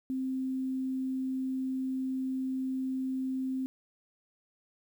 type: tone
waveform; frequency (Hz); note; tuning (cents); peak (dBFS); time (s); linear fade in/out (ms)
sine; 261.6; C4; 0; -30; 0.1-3.66; 0
effects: 10-bit